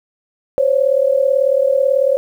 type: tone pair together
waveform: sine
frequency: 523.3 / 561.5 Hz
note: C5 / C#5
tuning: 0 / +22 cents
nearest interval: minor second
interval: 122 cents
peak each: -14 dBFS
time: 0.58-2.17 s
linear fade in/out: 0 ms
effects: 8-bit